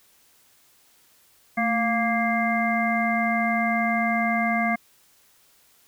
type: harmonic tone with a mistuned harmonic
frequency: 233.1 Hz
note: A#3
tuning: in tune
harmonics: 1 / 3 / 5 / 7 / 9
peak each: -25 / -25 / -31 / -32 / -26 dBFS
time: 1.57-4.76 s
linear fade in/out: 10 ms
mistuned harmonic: 1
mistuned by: -75 cents
effects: white hiss -59 dBFS RMS until 5.87 s